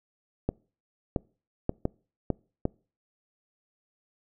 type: clicks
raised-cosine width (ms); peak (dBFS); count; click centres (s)
2; -12; 6; 0.49 / 1.162 / 1.694 / 1.854 / 2.303 / 2.654
effects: noise-tail reverb RT60 0.4 s tail -26 dB re dry